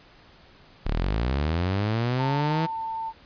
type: linear sweep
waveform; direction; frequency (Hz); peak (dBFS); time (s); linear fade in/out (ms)
sawtooth; up; 31.81 to 164.81; -19; 0.85-2.67; 20
type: tone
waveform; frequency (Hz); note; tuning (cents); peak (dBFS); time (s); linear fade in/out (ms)
sine; 896; A5; +31; -28; 2.17-3.13; 50
effects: pink hiss -53 dBFS RMS until 3.25 s + resampled to 11025 Hz